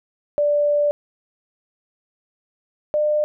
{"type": "tone pair in turn", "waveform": "sine", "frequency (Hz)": [586, 601.1], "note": ["D5", "D5"], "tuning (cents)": [-4, 40], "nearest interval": "unison", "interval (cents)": 44, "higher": "second", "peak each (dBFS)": [-15, -16], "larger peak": "first", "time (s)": [[0.38, 0.91], [2.94, 3.24]], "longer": "first", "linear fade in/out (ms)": 0, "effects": []}